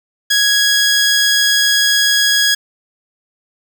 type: tone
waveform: 15% pulse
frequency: 1661.2 Hz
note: G#6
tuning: in tune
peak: -4 dBFS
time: 0.3-2.55 s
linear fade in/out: 10 ms
effects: none